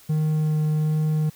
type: tone with vibrato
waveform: triangle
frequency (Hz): 154.2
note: D#3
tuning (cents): -15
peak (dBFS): -17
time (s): 0.09-1.3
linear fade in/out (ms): 10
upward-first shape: sine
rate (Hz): 1.3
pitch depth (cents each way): 8
effects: white hiss -51 dBFS RMS until 1.35 s